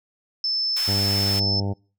sine tone, 5270 Hz, E8, 1 cent flat, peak -21 dBFS, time 0.44-1.6 s, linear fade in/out 2 ms
pink high-pass noise, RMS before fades -33 dBFS, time 0.76-1.4 s, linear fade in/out 10 ms, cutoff 1500 Hz, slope 12 dB/octave
harmonic tone, 99.5 Hz, G2, 26 cents sharp, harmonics 1 / 2 / 3 / 4 / 5 / 6 / 7 / 8 / 9, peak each -24 / -30 / -34 / -36 / -38 / -40 / -41 / -42 / -43 dBFS, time 0.87-1.74 s, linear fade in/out 20 ms
effects noise-tail reverb RT60 0.4 s tail -26 dB re dry

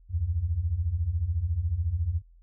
sine beating tone pair, 74.4 / 88.4 Hz, D2 / F2, +23 / +22 cents, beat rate 14 Hz, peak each -30 / -26 dBFS, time 0.09-2.22 s, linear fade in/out 50 ms, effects added 42 Hz sine -52 dBFS peak until 2.42 s

